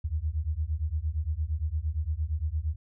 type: beating tone pair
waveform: sine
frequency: 73.42 / 82.12 Hz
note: D2 / E2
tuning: 0 / -6 cents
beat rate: 8.7 Hz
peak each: -30 dBFS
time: 0.04-2.76 s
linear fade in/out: 10 ms
effects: none